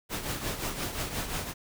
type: noise with tremolo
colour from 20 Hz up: pink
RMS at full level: -31 dBFS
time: 0.09-1.54 s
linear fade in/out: 50 ms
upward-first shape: triangle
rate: 5.7 Hz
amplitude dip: 65%
effects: none